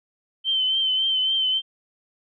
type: tone with vibrato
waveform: sine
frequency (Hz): 3090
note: G7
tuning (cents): -26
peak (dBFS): -19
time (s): 0.44-1.62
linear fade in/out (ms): 50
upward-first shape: triangle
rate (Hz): 3.6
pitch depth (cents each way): 42
effects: none